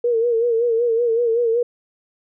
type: tone with vibrato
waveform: sine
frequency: 466.2 Hz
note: A#4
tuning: in tune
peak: -15 dBFS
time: 0.04-1.63 s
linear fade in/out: 5 ms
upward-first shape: sine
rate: 5.3 Hz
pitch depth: 69 cents each way
effects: none